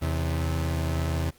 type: tone pair together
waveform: 35% pulse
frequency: 81.44 / 130.1 Hz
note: E2 / C3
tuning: -20 / -9 cents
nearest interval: minor sixth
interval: 811 cents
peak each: -24 / -30 dBFS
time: 0.01-1.31 s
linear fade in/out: 20 ms
effects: pink hiss -58 dBFS RMS until 1.38 s + Opus 32 kbps